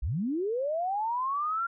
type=linear sweep; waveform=sine; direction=up; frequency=44.87 to 1395 Hz; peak=-27 dBFS; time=0.02-1.67 s; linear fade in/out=10 ms; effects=none